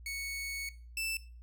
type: tone pair in turn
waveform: sawtooth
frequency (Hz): 2217 / 2650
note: C#7 / E7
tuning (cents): 0 / +9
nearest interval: minor third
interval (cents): 309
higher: second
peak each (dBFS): -33 / -30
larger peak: second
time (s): 0.06-0.69 / 0.97-1.17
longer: first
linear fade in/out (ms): 2
effects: noise-tail reverb RT60 0.4 s tail -18 dB re dry + added 59 Hz sine -48 dBFS peak until 1.42 s